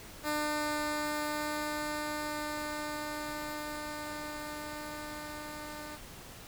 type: tone with level ramp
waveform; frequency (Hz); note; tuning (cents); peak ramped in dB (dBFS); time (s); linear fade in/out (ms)
10% pulse; 300.1; D4; +38; -22 to -34; 0.23-5.99; 50
effects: pink hiss -49 dBFS RMS until 6.47 s